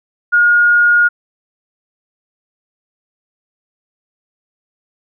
sine tone, 1431 Hz, F6, 42 cents sharp, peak -7 dBFS, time 0.32-1.09 s, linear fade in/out 20 ms, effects none

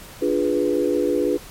sine chord, D diminished seventh, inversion none, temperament equal, 293.7 / 349.2 / 415.3 / 493.9 Hz, D4 / F4 / Ab4 / Cb5, 0 / 0 / 0 / 0 cents, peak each -23 dBFS, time 0.21-1.38 s, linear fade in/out 20 ms, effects pink hiss -41 dBFS RMS until 1.5 s + MP3 64 kbps

